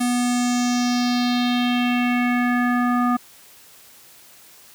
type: tone with low-pass filter sweep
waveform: square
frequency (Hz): 244.8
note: B3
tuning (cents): -15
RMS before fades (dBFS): -20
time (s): 0-3.17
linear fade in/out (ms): 10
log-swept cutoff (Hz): 10000 to 1200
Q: 3.3
effects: white hiss -48 dBFS RMS until 4.74 s + high-pass 60 Hz 12 dB/octave